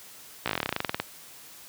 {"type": "slowing click train", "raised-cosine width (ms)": 0.3, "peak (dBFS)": -10, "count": 18, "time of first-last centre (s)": [0.46, 1], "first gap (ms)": 16, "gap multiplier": 1.08, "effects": ["white hiss -48 dBFS RMS until 1.68 s", "high-pass 80 Hz 12 dB/octave"]}